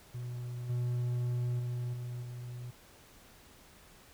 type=tone with level steps; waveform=triangle; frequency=122.2 Hz; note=B2; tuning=18 cents flat; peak=-35 / -28 / -31 / -35 / -38 dBFS; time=0.14-2.71 s; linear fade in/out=10 ms; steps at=0.69 / 1.59 / 1.93 / 2.22 s; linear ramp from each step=10 ms; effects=pink hiss -58 dBFS RMS until 4.13 s